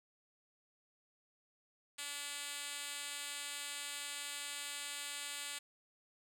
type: tone with band-pass filter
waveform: 5% pulse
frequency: 287.6 Hz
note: D4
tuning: 36 cents flat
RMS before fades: -44 dBFS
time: 1.98-5.59 s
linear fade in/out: 10 ms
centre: 7200 Hz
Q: 0.83
effects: none